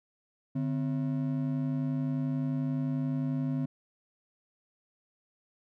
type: ring-modulated tone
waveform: triangle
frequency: 203 Hz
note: G#3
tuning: 39 cents flat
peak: -23 dBFS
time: 0.55-3.66 s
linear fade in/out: 10 ms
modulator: 55.7 Hz
effects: none